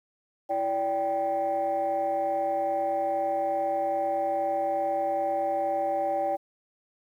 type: tone cluster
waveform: sine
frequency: 331.6 / 578 / 782 Hz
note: E4 / D5 / G5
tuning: +10 / -28 / -4 cents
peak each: -35 / -27 / -26 dBFS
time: 0.49-6.37 s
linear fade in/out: 20 ms
effects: tanh soft clip ceiling -19 dBFS + 10-bit